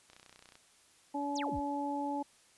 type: click train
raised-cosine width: 0.2 ms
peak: -37 dBFS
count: 15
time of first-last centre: 0.1-0.555 s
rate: 30.8 Hz
type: harmonic tone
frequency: 285.3 Hz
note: C#4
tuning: 50 cents sharp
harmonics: 1 / 2 / 3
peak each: -36 / -42 / -36 dBFS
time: 1.14-2.23 s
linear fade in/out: 10 ms
type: exponential sweep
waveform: sine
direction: down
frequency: 8372 to 38.89 Hz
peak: -39 dBFS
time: 1.35-1.6 s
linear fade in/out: 10 ms
effects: white hiss -64 dBFS RMS until 2.57 s + resampled to 24000 Hz